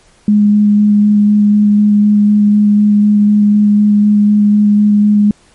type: tone with vibrato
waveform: sine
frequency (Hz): 207.7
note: G#3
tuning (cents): 0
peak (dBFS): -5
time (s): 0.28-5.31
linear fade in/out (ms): 2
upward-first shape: square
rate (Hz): 4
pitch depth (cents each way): 8
effects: pink hiss -48 dBFS RMS until 5.54 s + MP3 48 kbps